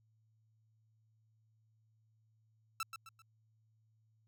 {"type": "tone with echo", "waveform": "sawtooth", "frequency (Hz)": 1327, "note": "E6", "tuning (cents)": 11, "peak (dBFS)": -32, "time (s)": [2.8, 2.83], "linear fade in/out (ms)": 2, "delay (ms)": 130, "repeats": 3, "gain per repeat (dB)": -8, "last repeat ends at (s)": 3.22, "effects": ["added 110 Hz sine -70 dBFS peak until 4.27 s"]}